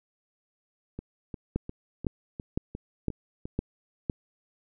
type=two click trains; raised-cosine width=3 ms; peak=-23 / -14 dBFS; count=8 / 6; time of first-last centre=0.99-3.455 / 1.56-4.098 s; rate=2.84 / 1.97 Hz; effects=none

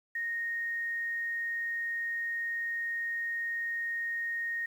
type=tone with quantisation; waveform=sine; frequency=1859 Hz; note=A#6; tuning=5 cents flat; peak=-31 dBFS; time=0.15-4.66 s; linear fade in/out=5 ms; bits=10; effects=none

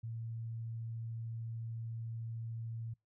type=tone; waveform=sine; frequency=114.2 Hz; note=A#2; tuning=35 cents flat; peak=-39 dBFS; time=0.03-2.94 s; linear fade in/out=10 ms; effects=noise-tail reverb RT60 0.2 s tail -26 dB re dry

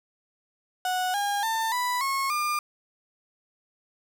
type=tone with pitch steps; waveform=35% pulse; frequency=736 / 811.9 / 895.7 / 988.1 / 1090.1 / 1202.6 Hz; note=F#5 / G#5 / A5 / B5 / C#6 / D6; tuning=-9 / -39 / +31 / +1 / -29 / +41 cents; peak=-23 dBFS; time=0.85-2.59 s; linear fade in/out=2 ms; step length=290 ms; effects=none

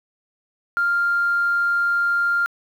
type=tone; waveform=sine; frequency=1396.9 Hz; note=F6; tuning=in tune; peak=-16 dBFS; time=0.77-2.46 s; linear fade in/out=0 ms; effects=tanh soft clip ceiling -12 dBFS + 8-bit

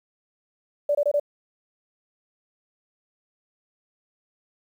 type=tone bursts; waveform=sine; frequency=582 Hz; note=D5; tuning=16 cents flat; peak=-18 dBFS; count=4; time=0.89-1.198 s; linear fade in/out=5 ms; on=59 ms; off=24 ms; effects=9-bit

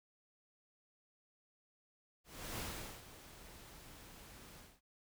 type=noise with ADSR envelope; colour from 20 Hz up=pink; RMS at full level=-42 dBFS; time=2.24-4.81 s; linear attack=350 ms; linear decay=430 ms; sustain=-14 dB; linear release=230 ms; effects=none

